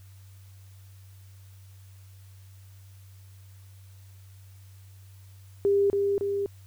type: tone with echo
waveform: sine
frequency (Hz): 400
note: G4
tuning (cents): +35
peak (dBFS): -19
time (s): 5.65-5.9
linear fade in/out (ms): 0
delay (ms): 280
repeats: 2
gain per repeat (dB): -3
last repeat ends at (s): 6.46
effects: added 96 Hz sine -47 dBFS peak until 6.66 s + white hiss -61 dBFS RMS until 6.66 s